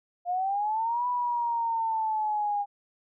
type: linear two-way sweep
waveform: sine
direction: up then down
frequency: 698.5 to 987.8 to 809 Hz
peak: -25 dBFS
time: 0.25-2.66 s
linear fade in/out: 50 ms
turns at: 1.07 s
effects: none